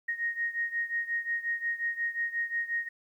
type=beating tone pair; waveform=sine; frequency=1864.7 / 1870.3 Hz; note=A#6 / A#6; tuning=0 / +5 cents; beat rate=5.6 Hz; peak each=-31 / -34 dBFS; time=0.08-2.89 s; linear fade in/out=10 ms; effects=11-bit